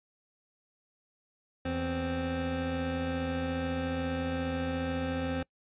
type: tone pair together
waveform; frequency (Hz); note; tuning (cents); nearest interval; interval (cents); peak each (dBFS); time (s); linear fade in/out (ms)
25% pulse; 82.4 / 261.6; E2 / C4; 0 / 0; octave + minor sixth; 2000; -32 / -28; 1.65-5.43; 5
effects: noise-tail reverb RT60 0.1 s tail -24 dB re dry + resampled to 8000 Hz